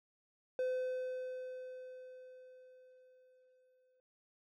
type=tone with exponential decay; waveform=triangle; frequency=510 Hz; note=C5; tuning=44 cents flat; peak=-30 dBFS; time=0.59-4 s; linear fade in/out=1 ms; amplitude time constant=740 ms; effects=none